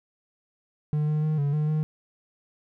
triangle tone with pitch steps, 150.3 / 152.3 / 154.7 / 142.8 / 151.6 / 154.3 Hz, D3 / D#3 / D#3 / D3 / D#3 / D#3, +40 / -37 / -10 / -48 / -45 / -14 cents, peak -20 dBFS, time 0.93-1.83 s, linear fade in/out 0 ms, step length 150 ms, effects none

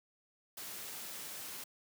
white noise, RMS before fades -45 dBFS, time 0.57-1.64 s, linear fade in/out 5 ms, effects high-pass 100 Hz 12 dB/octave

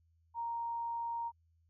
sine tone, 932.3 Hz, A#5, in tune, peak -35 dBFS, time 0.34-1.32 s, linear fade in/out 50 ms, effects added 82 Hz sine -68 dBFS peak until 1.69 s

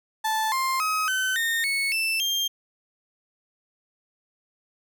35% pulse tone with pitch steps, 876 / 1053.8 / 1267.8 / 1525.2 / 1834.9 / 2207 / 2656 / 3195 Hz, A5 / C6 / D#6 / G6 / A#6 / C#7 / E7 / G7, -8 / +12 / +32 / -48 / -28 / -8 / +12 / +32 cents, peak -21 dBFS, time 0.24-2.48 s, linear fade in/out 10 ms, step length 280 ms, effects none

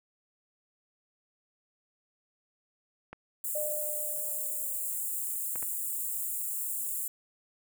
clicks, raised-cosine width 0.5 ms, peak -27 dBFS, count 3, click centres 3.13 / 5.558 / 5.627 s
white high-pass noise, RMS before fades -34 dBFS, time 3.44-7.08 s, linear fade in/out 5 ms, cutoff 7200 Hz, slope 96 dB/octave
sine tone with exponential decay, 600 Hz, D5, 37 cents sharp, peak -31 dBFS, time 3.55-5.3 s, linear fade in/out 5 ms, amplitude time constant 380 ms
effects none

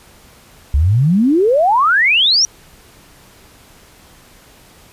sine exponential sweep, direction up, 65.41 to 5860 Hz, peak -9 dBFS, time 0.74-2.45 s, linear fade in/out 0 ms, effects pink hiss -45 dBFS RMS until 4.92 s + resampled to 32000 Hz

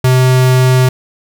square tone, 128.4 Hz, C3, 32 cents flat, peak -7 dBFS, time 0.04-0.89 s, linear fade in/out 5 ms, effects none

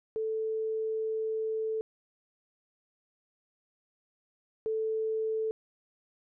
sine tone pair in turn, 440 / 440 Hz, A4 / A4, 0 / 0 cents, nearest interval unison, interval 0 cents, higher neither, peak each -29 / -28 dBFS, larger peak second, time 0.16-1.81 / 4.66-5.51 s, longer first, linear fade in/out 0 ms, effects none

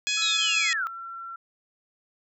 harmonic tone, 839 Hz, G#5, 17 cents sharp, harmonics 2 / 3 / 4 / 5 / 6 / 7 / 8 / 9, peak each -37 / -28 / -29 / -34 / -34 / -40 / -34 / -35 dBFS, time 0.07-0.73 s, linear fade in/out 0 ms
sine tone with pitch glide, 1320 to 1356.3 Hz, E6 to E6, +2 to +49 cents, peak -35 dBFS, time 0.17-1.36 s, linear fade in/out 5 ms, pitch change +47 cents, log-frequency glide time 0.56-0.97 s
sine linear sweep, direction down, 4018 to 1272 Hz, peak -25 dBFS, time 0.22-0.87 s, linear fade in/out 0 ms
effects none

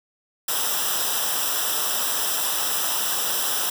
white noise with comb filter, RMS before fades -24 dBFS, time 0.48-3.7 s, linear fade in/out 5 ms, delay 0.45 ms, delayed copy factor -0.8, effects none

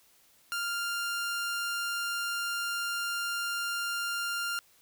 sawtooth tone, 1396.9 Hz, F6, in tune, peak -27 dBFS, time 0.52-4.59 s, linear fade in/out 0 ms, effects white hiss -63 dBFS RMS until 4.81 s

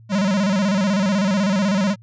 square tone with vibrato, 196 Hz, G3, in tune, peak -17 dBFS, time 0.09-1.96 s, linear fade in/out 50 ms, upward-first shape square, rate 16 Hz, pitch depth 96 cents each way, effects added 113 Hz sine -43 dBFS peak until 2.02 s + resampled to 16000 Hz

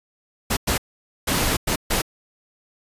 pink noise bursts at uneven times, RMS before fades -21 dBFS, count 5, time 0.5-0.57 / 0.67-0.78 / 1.27-1.57 / 1.67-1.76 / 1.9-2.02 s, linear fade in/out 10 ms, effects resampled to 32000 Hz

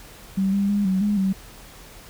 sine tone with pitch steps, 192.9 / 199.3 / 203.8 / 188.8 / 206.9 / 191.9 Hz, G3 / G3 / G#3 / F#3 / G#3 / G3, -28 / +29 / -32 / +35 / -6 / -37 cents, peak -18 dBFS, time 0.37-1.33 s, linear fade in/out 10 ms, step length 160 ms, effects added 42 Hz sine -47 dBFS peak until 2.09 s + pink hiss -45 dBFS RMS until 2.09 s

